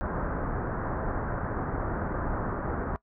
pink low-pass noise, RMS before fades -31 dBFS, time 0.01-2.96 s, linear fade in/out 0 ms, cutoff 1600 Hz, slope 48 dB/octave, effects noise-tail reverb RT60 0.1 s tail -20 dB re dry

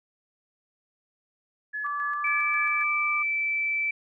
sine tone with tremolo, 1706 Hz, G#6, 46 cents sharp, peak -29 dBFS, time 1.73-2.84 s, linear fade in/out 20 ms, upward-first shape square, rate 3.7 Hz, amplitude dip 50%
sine tone with pitch glide, 1163 to 1195 Hz, D6 to D6, -17 to +30 cents, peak -28 dBFS, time 1.84-3.23 s, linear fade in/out 10 ms, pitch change +47 cents, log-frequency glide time 1.97-2.58 s
sine tone, 2322 Hz, D7, 20 cents flat, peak -24 dBFS, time 2.24-3.91 s, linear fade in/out 5 ms
effects none

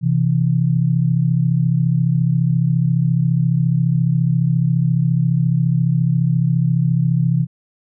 sine tone pair together, 129.9 / 164.37 Hz, C3 / E3, -12 / -5 cents, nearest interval major third, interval 407 cents, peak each -16 dBFS, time 0.01-7.47 s, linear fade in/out 50 ms, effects none

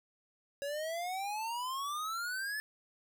square exponential sweep, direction up, 554.4 to 1749 Hz, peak -36 dBFS, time 0.62-2.6 s, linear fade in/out 0 ms, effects none

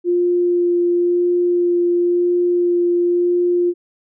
sine tone with vibrato, 350.8 Hz, F4, 8 cents sharp, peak -13 dBFS, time 0.04-3.74 s, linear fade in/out 50 ms, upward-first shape sine, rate 0.96 Hz, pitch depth 9 cents each way, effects none

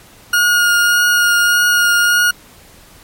40% pulse tone with vibrato, 1431 Hz, F6, 42 cents sharp, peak -9 dBFS, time 0.33-2.31 s, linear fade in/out 5 ms, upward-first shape triangle, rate 1.7 Hz, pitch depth 14 cents each way, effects pink hiss -43 dBFS RMS until 3.03 s + MP3 64 kbps

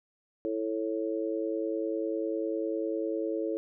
sine chord, A major, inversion second, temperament just, 330 / 440 / 550 Hz, E4 / A4 / C#5, +2 / 0 / -14 cents, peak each -32 / -33 / -35 dBFS, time 0.45-3.57 s, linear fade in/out 0 ms, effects none

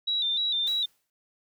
sine tone with vibrato, 3733 Hz, A#7, 2 cents sharp, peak -24 dBFS, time 0.07-0.86 s, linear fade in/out 10 ms, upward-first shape square, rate 3.3 Hz, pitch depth 68 cents each way
white noise with exponential decay, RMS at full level -43 dBFS, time 0.67-1.1 s, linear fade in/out 1 ms, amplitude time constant 92 ms
effects none

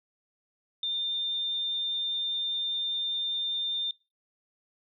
sine tone, 3605 Hz, A7, 41 cents sharp, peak -28 dBFS, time 0.83-3.91 s, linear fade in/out 2 ms, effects noise-tail reverb RT60 0.3 s tail -23 dB re dry

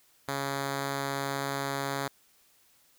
5% pulse tone, 138.59 Hz, C#3, in tune, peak -19 dBFS, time 0.28-2.08 s, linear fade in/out 5 ms, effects white hiss -64 dBFS RMS until 2.98 s

